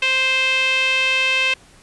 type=tone with band-pass filter; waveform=sawtooth; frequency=523.3 Hz; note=C5; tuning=in tune; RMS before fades=-18 dBFS; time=0.02-1.54 s; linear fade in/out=5 ms; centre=2700 Hz; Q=4.8; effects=pink hiss -49 dBFS RMS until 1.82 s + resampled to 24000 Hz